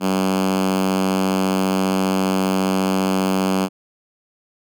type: tone with high-pass filter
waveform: 5% pulse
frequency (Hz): 94.8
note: F#2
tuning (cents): +43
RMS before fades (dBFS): -19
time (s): 0-3.69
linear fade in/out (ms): 50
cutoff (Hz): 210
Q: 5.4
effects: none